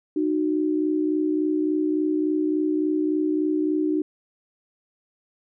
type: tone pair together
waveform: sine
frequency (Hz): 306.5 / 370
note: D#4 / F#4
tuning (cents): -26 / 0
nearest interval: minor third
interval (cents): 326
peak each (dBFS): -21 / -26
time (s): 0.16-4.02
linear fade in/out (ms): 5
effects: none